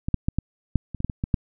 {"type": "clicks", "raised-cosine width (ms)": 5, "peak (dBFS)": [-13, -7, -9, -10, -6, -20, -17, -11, -17, -12, -7], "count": 11, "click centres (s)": [0.085, 0.143, 0.285, 0.386, 0.757, 0.947, 1.004, 1.046, 1.098, 1.239, 1.342], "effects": []}